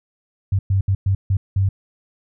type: tone bursts at uneven times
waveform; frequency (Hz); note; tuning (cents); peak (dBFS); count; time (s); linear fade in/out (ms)
sine; 97; G2; -18; -14; 6; 0.52-0.59 / 0.7-0.81 / 0.88-0.95 / 1.06-1.15 / 1.3-1.37 / 1.56-1.69; 5
effects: none